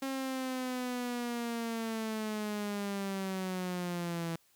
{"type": "linear sweep", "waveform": "sawtooth", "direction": "down", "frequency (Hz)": [269.9, 164.81], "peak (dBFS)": -30, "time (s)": [0.02, 4.36], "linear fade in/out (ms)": 5, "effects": ["white hiss -68 dBFS RMS until 4.55 s"]}